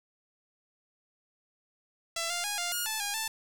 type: tone with pitch steps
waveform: 5% pulse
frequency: 669 / 699 / 825 / 700 / 1430 / 874 / 815 / 883 Hz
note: E5 / F5 / G#5 / F5 / F6 / A5 / G#5 / A5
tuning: +25 / +1 / -12 / +4 / +41 / -12 / -33 / +6 cents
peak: -19 dBFS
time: 2.16-3.28 s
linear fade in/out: 5 ms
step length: 140 ms
effects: 8-bit